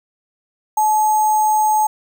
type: tone with sample-and-hold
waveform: sine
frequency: 858 Hz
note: A5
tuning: 44 cents flat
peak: -12 dBFS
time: 0.77-1.87 s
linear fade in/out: 5 ms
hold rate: 7350 Hz
effects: none